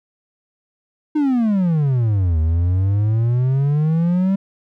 triangle exponential two-way sweep, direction down then up, 311.1 to 77.78 to 197.2 Hz, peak -12 dBFS, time 1.15-4.36 s, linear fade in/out 10 ms, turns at 2.39 s, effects none

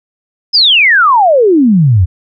sine exponential sweep, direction down, 5220 to 82.41 Hz, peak -4 dBFS, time 0.53-2.06 s, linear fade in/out 20 ms, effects none

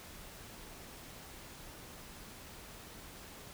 silence, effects pink hiss -51 dBFS RMS until 3.53 s

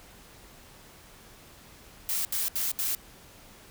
blue noise bursts, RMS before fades -29 dBFS, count 4, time 2.09-2.949 s, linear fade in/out 0 ms, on 160 ms, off 73 ms, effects pink hiss -52 dBFS RMS until 3.7 s

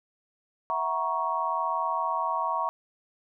sine chord, F# dominant seventh, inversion third, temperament equal with one note detuned, 659.3 / 740 / 944.3 / 1108.7 Hz, E5 / F#5 / A#5 / C#6, 0 / 0 / +22 / 0 cents, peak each -34 / -35 / -29 / -29 dBFS, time 0.7-2.69 s, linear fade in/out 0 ms, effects none

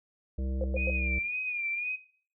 harmonic tone, 65.6 Hz, C2, 5 cents sharp, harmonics 1 / 3 / 5 / 7 / 9, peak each -30 / -40 / -44 / -47 / -49 dBFS, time 0.38-1.19 s, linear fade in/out 5 ms
sine tone bursts, 523.3 Hz, C5, in tune, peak -29 dBFS, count 3, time 0.61-0.9 s, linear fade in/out 2 ms, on 30 ms, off 100 ms
sine tone with vibrato, 2430 Hz, D#7, 42 cents flat, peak -30 dBFS, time 0.76-1.97 s, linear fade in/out 20 ms, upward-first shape sine, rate 1.9 Hz, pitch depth 65 cents each way
effects noise-tail reverb RT60 0.5 s tail -17 dB re dry

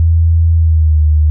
sine tone with pitch glide, 82.41 to 76.45 Hz, E2 to D#2, 0 to -30 cents, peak -6 dBFS, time 0-1.3 s, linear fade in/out 0 ms, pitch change -130 cents, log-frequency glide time 0.55-1.01 s, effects none

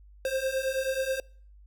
square beating tone pair, 523.3 / 532.6 Hz, C5 / C5, 0 / +31 cents, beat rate 9.3 Hz, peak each -32 / -30 dBFS, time 0.25-1.2 s, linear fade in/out 2 ms, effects noise-tail reverb RT60 0.5 s tail -26 dB re dry + added 50 Hz sine -50 dBFS peak until 1.66 s

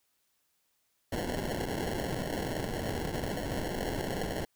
white noise with sample-and-hold, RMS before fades -34 dBFS, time 1.12-4.45 s, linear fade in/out 5 ms, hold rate 1225 Hz, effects white hiss -75 dBFS RMS until 4.55 s

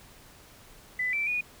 sine tone with pitch steps, 2000 / 2334 / 2458 Hz, B6 / D7 / D#7, +21 / -11 / -22 cents, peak -26 dBFS, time 0.99-1.41 s, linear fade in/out 5 ms, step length 140 ms, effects pink hiss -53 dBFS RMS until 1.6 s

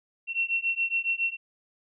sine beating tone pair, 2715 / 2722.2 Hz, F7 / F7, -50 / -45 cents, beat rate 7.2 Hz, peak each -28 dBFS, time 0.27-1.37 s, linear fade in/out 50 ms, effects none

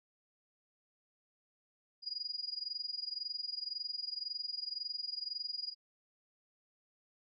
sine tone with amplitude modulation, 4883 Hz, D#8, 33 cents flat, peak -34 dBFS, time 2.02-5.75 s, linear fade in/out 50 ms, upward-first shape sine, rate 21.9 Hz, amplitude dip 90%, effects none

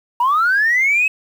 sine linear sweep, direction up, 932.3 to 2594 Hz, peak -11 dBFS, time 0.2-1.08 s, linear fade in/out 5 ms, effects tanh soft clip ceiling -9 dBFS + 7-bit

